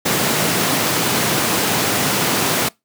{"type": "high-pass noise", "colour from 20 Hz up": "pink", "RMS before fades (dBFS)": -18, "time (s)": [0.05, 2.69], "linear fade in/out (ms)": 10, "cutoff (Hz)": 130, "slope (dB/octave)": 24, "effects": ["noise-tail reverb RT60 0.2 s tail -24 dB re dry"]}